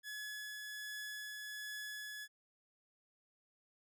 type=tone with tremolo; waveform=sawtooth; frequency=1700 Hz; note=G#6; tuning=40 cents sharp; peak=-39 dBFS; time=0.03-2.28 s; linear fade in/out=50 ms; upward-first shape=triangle; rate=1.3 Hz; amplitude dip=25%; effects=none